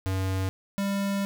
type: tone pair in turn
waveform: square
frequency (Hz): 94.9 / 198.49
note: F#2 / G3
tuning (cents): +44 / +22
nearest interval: octave + minor second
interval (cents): 1278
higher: second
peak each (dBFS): -26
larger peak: neither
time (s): 0.06-0.49 / 0.78-1.25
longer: second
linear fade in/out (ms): 0
effects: none